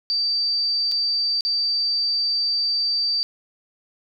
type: tone with dropouts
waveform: sine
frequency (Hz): 4647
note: D8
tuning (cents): -19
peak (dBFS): -19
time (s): 0.1-3.23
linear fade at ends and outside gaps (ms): 0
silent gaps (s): 0.915-0.92 / 1.408-1.45
effects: 10-bit